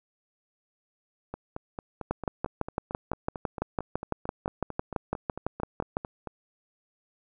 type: two click trains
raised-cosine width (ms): 1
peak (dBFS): -21 / -13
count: 23 / 24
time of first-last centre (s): 1.34-6.273 / 2.11-5.969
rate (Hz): 4.46 / 5.96
effects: none